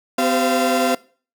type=tone cluster; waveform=35% pulse; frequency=254.3 / 387.9 / 519 / 688 Hz; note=C4 / G4 / C5 / F5; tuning=-49 / -18 / -14 / -26 cents; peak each=-19 / -24 / -23 / -18 dBFS; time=0.18-0.95 s; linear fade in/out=5 ms; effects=noise-tail reverb RT60 0.4 s tail -21 dB re dry